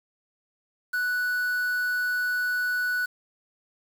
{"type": "tone with quantisation", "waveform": "triangle", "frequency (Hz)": 1480, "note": "F#6", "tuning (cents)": 0, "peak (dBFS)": -22, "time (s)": [0.93, 3.06], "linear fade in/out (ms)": 10, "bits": 7, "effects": []}